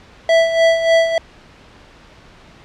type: tone with tremolo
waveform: square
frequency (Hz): 659.3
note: E5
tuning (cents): 0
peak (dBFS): -9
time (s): 0.29-1.18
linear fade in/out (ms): 2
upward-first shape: sine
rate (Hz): 3.4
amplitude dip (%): 65
effects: pink hiss -44 dBFS RMS until 2.64 s + low-pass 4000 Hz 12 dB/octave